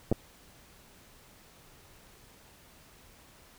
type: clicks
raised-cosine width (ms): 2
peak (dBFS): -13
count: 2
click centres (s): 0.116 / 0.125
effects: pink hiss -57 dBFS RMS until 3.58 s